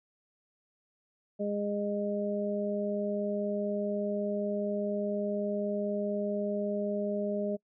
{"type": "harmonic tone", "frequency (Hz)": 204.9, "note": "G#3", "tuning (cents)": -23, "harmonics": [1, 2, 3], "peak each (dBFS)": [-33, -35, -33], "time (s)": [1.39, 7.57], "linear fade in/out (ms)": 20, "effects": ["noise-tail reverb RT60 0.1 s tail -26 dB re dry"]}